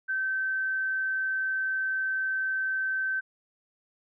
sine tone, 1544 Hz, G6, 27 cents flat, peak -26 dBFS, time 0.08-3.21 s, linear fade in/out 20 ms, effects none

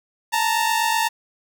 sawtooth tone pair together, 878 / 926 Hz, A5 / A#5, -4 / -12 cents, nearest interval minor second, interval 92 cents, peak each -18 / -17 dBFS, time 0.32-1.09 s, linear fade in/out 20 ms, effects 8-bit

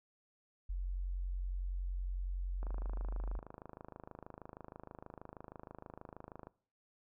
sine tone, 45.39 Hz, F#1, 32 cents flat, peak -35 dBFS, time 0.69-3.39 s, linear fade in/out 10 ms
click train, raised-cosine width 1 ms, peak -34 dBFS, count 102, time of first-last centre 2.63-6.47 s, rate 26.3 Hz
effects noise-tail reverb RT60 0.5 s tail -21 dB re dry

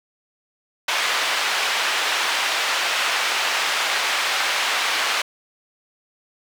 white band-pass noise, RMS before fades -22 dBFS, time 0.88-5.22 s, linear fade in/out 5 ms, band 740 to 3200 Hz, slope 12 dB/octave, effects none

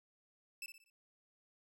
sawtooth tone with echo, 2637 Hz, E7, in tune, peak -39 dBFS, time 0.62-0.66 s, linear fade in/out 2 ms, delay 60 ms, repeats 4, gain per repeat -8 dB, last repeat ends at 0.9 s, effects none

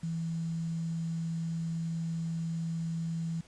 sine tone with quantisation, 164.81 Hz, E3, in tune, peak -31 dBFS, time 0.03-3.41 s, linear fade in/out 5 ms, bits 9, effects pink hiss -59 dBFS RMS until 3.47 s + resampled to 22050 Hz

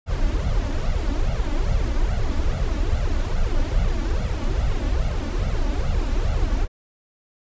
brown noise with flanger, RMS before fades -21 dBFS, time 0.06-6.68 s, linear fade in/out 50 ms, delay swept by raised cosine 1.4 to 3.5 ms, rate 2.4 Hz, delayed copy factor +0.85, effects resampled to 16000 Hz

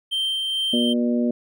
triangle tone with tremolo, 3136 Hz, G7, in tune, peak -19 dBFS, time 0.11-0.94 s, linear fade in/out 20 ms, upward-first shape sine, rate 2.3 Hz, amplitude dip 25%
harmonic tone, 120 Hz, B2, 49 cents flat, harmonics 2 / 3 / 4 / 5, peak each -19 / -28 / -31 / -29 dBFS, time 0.73-1.31 s, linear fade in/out 5 ms
effects none

